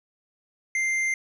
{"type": "tone with hard clipping", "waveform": "sine", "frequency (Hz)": 2093, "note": "C7", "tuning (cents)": 0, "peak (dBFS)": -24, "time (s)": [0.75, 1.14], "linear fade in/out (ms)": 2, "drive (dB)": 7, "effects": []}